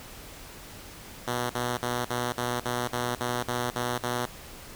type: tone bursts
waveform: 5% pulse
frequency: 122 Hz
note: B2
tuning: 21 cents flat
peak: -16 dBFS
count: 11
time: 1.27-4.26 s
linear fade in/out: 10 ms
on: 230 ms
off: 46 ms
effects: pink hiss -45 dBFS RMS until 4.75 s